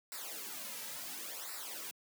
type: noise with flanger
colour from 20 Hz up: white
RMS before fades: -44 dBFS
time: 0.12-1.91 s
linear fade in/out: 0 ms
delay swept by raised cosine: 0.31 to 2.81 ms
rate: 0.71 Hz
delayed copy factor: -0.8
effects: high-pass 200 Hz 12 dB/octave